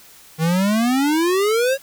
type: exponential sweep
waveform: square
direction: up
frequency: 155.56 to 556 Hz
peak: -16 dBFS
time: 0.38-1.78 s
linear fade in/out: 50 ms
effects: white hiss -46 dBFS RMS until 1.82 s